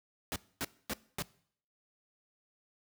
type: noise bursts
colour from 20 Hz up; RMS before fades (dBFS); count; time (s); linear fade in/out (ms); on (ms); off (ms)
pink; -35; 4; 0.32-1.222; 0; 38; 250
effects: noise-tail reverb RT60 0.6 s tail -21 dB re dry + high-pass 80 Hz 12 dB/octave